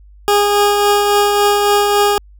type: tone with tremolo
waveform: 20% pulse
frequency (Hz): 410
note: G#4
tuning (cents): -22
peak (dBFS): -4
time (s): 0.28-2.18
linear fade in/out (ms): 0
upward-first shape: triangle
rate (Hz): 3.6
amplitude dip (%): 35
effects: added 50 Hz sine -39 dBFS peak until 2.39 s